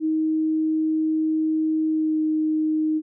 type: tone with pitch glide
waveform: sine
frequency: 314.6 to 311.3 Hz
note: D#4 to D#4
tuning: +19 to +1 cents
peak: -19 dBFS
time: 0-3.02 s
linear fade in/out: 50 ms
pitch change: -18 cents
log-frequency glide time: 1.88-2.2 s
effects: none